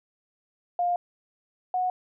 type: tone pair in turn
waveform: sine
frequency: 705 / 733.5 Hz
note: F5 / F#5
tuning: +16 / -15 cents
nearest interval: minor second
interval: 69 cents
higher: second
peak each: -22 / -23 dBFS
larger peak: first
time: 0.79-0.96 / 1.74-1.9 s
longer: first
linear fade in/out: 2 ms
effects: none